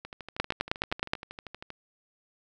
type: two click trains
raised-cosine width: 0.3 ms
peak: -24 / -9 dBFS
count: 22 / 8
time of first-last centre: 0.05-1.704 / 0.4-1.135 s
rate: 12.7 / 9.53 Hz
effects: none